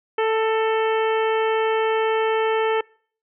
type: harmonic tone with a mistuned harmonic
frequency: 441.9 Hz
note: A4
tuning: 7 cents sharp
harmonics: 1 / 2 / 3 / 4 / 5 / 6 / 7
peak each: -19 / -25 / -29 / -31 / -33 / -35 / -36 dBFS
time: 0.18-2.81 s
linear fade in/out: 5 ms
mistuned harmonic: 4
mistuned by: +16 cents
effects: noise-tail reverb RT60 0.5 s tail -26 dB re dry